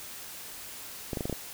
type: clicks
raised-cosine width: 2 ms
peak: -18 dBFS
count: 6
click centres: 1.132 / 1.172 / 1.208 / 1.255 / 1.297 / 1.327 s
effects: white hiss -43 dBFS RMS until 1.53 s